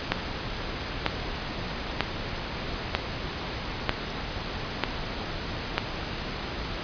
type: click train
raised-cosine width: 0.3 ms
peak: -5 dBFS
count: 7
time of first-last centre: 0.12-5.78 s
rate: 1.06 Hz
effects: pink hiss -33 dBFS RMS until 6.83 s + resampled to 11025 Hz